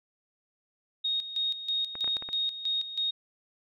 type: tone with tremolo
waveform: sine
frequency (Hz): 3729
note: A#7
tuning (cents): 0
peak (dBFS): -26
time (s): 1.04-3.11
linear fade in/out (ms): 10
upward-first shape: square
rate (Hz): 3.1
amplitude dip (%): 70
type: clicks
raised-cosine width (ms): 0.5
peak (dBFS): -26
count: 6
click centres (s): 1.954 / 2.044 / 2.077 / 2.168 / 2.224 / 2.289
effects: none